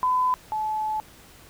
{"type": "tone pair in turn", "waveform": "sine", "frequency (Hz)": [1009, 862.7], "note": ["B5", "A5"], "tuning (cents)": [37, -34], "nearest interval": "minor third", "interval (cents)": 271, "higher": "first", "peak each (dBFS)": [-19, -24], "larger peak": "first", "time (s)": [[0.03, 0.34], [0.52, 1]], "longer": "second", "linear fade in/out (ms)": 0, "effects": ["pink hiss -50 dBFS RMS until 1.49 s"]}